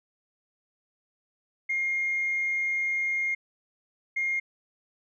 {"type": "tone pair in turn", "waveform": "sine", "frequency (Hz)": [2130, 2130], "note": ["C7", "C7"], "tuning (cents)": [30, 30], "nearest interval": "unison", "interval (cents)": 0, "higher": "neither", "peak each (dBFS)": -24, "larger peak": "neither", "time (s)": [[1.69, 3.35], [4.16, 4.4]], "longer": "first", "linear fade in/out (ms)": 10, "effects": ["tanh soft clip ceiling -20 dBFS"]}